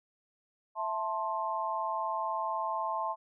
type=chord; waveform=sine; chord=A minor; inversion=second; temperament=just; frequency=660 / 880 / 1056 Hz; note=E5 / A5 / C6; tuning=+2 / 0 / +16 cents; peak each=-37 / -34 / -34 dBFS; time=0.75-3.16 s; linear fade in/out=50 ms; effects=none